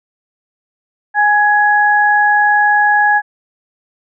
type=tone pair together; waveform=sine; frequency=830.6 / 1672.8 Hz; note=G#5 / G#6; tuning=0 / +12 cents; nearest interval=octave; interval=1212 cents; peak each=-11 dBFS; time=1.14-3.22 s; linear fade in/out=50 ms; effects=none